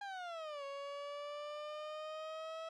30% pulse exponential two-way sweep, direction down then up, 820 to 554.4 to 651 Hz, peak -40 dBFS, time 0.01-2.69 s, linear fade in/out 5 ms, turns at 0.64 s, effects low-pass 4000 Hz 12 dB/octave

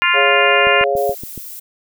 harmonic tone, 349.6 Hz, F4, 2 cents sharp, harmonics 3 / 4 / 5 / 6 / 7 / 8, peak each -19 / -19 / -19 / -19 / -19 / -19 dBFS, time 0.02-0.84 s, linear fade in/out 0 ms
sine chord, Db major, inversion second, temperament equal, 415.3 / 554.4 / 698.5 Hz, Ab4 / Db5 / F5, 0 / 0 / 0 cents, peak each -19 / -18 / -19 dBFS, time 0.13-1.15 s, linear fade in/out 50 ms
click train, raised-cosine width 3 ms, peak -18 dBFS, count 6, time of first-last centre 0.67-1.377 s, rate 7.07 Hz
violet noise, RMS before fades -32 dBFS, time 0.96-1.6 s, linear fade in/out 10 ms
effects none

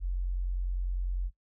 sine tone, 45 Hz, F#1, 47 cents flat, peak -28 dBFS, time 0-1.31 s, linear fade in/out 50 ms, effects noise-tail reverb RT60 0.1 s tail -20 dB re dry

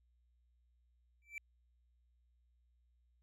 triangle tone with exponential growth, 2332 Hz, D7, 13 cents flat, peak -37 dBFS, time 1.22-1.38 s, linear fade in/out 1 ms, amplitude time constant 34 ms, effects added 60 Hz sine -70 dBFS peak until 3.22 s

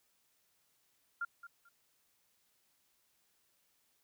sine tone with echo, 1396.9 Hz, F6, in tune, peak -34 dBFS, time 1.21-1.25 s, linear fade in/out 5 ms, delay 220 ms, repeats 2, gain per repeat -13 dB, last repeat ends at 1.69 s, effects white hiss -75 dBFS RMS until 4.03 s

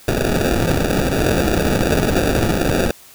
violet noise with sample-and-hold, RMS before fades -17 dBFS, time 0.08-2.91 s, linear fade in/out 2 ms, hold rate 1050 Hz, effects white hiss -44 dBFS RMS until 3.14 s

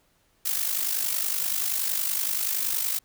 blue noise with amplitude modulation, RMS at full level -24 dBFS, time 0.45-2.99 s, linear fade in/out 10 ms, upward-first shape sine, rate 50.6 Hz, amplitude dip 65%, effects pink hiss -66 dBFS RMS until 3.04 s

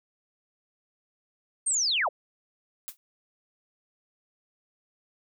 sine linear sweep, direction down, 8870 to 442.7 Hz, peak -23 dBFS, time 1.66-2.09 s, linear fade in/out 10 ms
blue noise with exponential decay, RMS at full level -33 dBFS, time 2.88-2.97 s, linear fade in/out 0 ms, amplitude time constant 19 ms
effects none

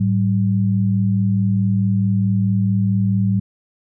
sine tone pair together, 107.47 / 192.1 Hz, A2 / G3, -40 / -35 cents, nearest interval minor seventh, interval 1005 cents, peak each -17 dBFS, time 0-3.4 s, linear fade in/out 10 ms, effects none

